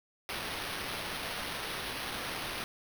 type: noise with sample-and-hold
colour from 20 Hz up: white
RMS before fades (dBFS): -38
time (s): 0.29-2.64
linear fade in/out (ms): 0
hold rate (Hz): 7350
effects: none